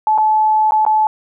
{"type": "tone with dropouts", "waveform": "sine", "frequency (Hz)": 864, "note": "A5", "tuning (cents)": -32, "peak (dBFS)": -10, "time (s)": [0.07, 1.07], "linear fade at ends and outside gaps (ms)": 1, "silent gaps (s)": [[0.178, 0.183], [0.709, 0.72], [0.851, 0.864]], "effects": []}